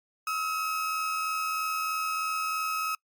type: tone pair together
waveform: 35% pulse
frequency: 1278.9 / 1362 Hz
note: D#6 / F6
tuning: +47 / -44 cents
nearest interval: minor second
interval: 109 cents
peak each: -27 / -38 dBFS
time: 0.27-2.95 s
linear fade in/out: 2 ms
effects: noise-tail reverb RT60 0.1 s tail -26 dB re dry + Opus 48 kbps